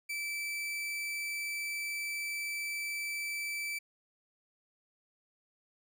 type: tone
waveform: 40% pulse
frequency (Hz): 2321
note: D7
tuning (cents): -21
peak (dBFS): -34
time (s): 0.09-3.79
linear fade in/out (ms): 10
effects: none